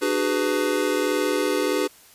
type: chord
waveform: square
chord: G# half-diminished seventh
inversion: second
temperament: just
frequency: 299 / 373.8 / 415.3 / 498.4 Hz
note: D4 / F#4 / G#4 / B4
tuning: +31 / +18 / 0 / +16 cents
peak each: -27 dBFS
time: 0.01-1.88 s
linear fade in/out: 20 ms
effects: white hiss -51 dBFS RMS until 2.14 s + resampled to 32000 Hz